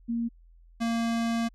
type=tone pair in turn; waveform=sine / square; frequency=233.1 / 230.7 Hz; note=A#3 / A#3; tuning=0 / -18 cents; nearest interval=unison; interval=18 cents; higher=first; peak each=-26 dBFS; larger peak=neither; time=0.08-0.29 / 0.8-1.49 s; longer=second; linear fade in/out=20 ms; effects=added 42 Hz sine -52 dBFS peak until 1.54 s + low-pass 8000 Hz 12 dB/octave